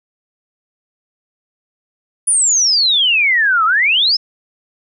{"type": "exponential two-way sweep", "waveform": "sine", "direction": "down then up", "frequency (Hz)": [9956, 1244.5, 5330], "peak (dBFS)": -10, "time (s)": [2.27, 4.17], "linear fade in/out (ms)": 10, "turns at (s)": 3.65, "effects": []}